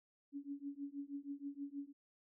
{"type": "tone with tremolo", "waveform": "sine", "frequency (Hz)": 282.3, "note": "C#4", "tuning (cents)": 32, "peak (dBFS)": -39, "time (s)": [0.32, 1.93], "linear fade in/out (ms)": 50, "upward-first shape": "triangle", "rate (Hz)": 6.3, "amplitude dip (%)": 100, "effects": []}